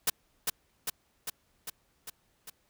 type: noise with echo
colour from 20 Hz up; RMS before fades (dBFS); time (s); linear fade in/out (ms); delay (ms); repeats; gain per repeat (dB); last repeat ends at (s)
white; -26; 0.07-0.1; 5; 400; 6; -3; 2.5
effects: pink hiss -71 dBFS RMS until 2.69 s